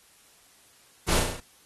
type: noise with echo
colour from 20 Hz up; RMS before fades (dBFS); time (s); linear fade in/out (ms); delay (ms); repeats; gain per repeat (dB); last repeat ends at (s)
pink; -25; 1.08-1.2; 10; 34; 6; -3; 1.404
effects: white hiss -58 dBFS RMS until 1.65 s + AAC 32 kbps